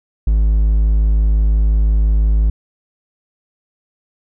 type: tone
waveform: triangle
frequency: 52.9 Hz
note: G#1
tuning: 33 cents sharp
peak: -8 dBFS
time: 0.27-2.5 s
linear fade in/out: 5 ms
effects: none